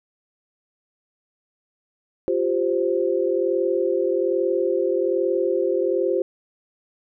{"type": "chord", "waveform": "sine", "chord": "F suspended second", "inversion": "none", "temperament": "equal with one note detuned", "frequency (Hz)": [350.8, 392, 523.3], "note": ["F4", "G4", "C5"], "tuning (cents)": [8, 0, 0], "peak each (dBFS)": -23, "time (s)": [2.28, 6.22], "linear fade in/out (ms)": 0, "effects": []}